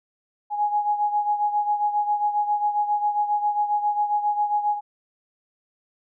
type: beating tone pair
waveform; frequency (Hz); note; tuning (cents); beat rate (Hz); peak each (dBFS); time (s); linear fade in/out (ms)
sine; 830.6 / 838; G#5 / G#5; 0 / +15; 7.4; -21 / -27; 0.5-4.81; 50
effects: none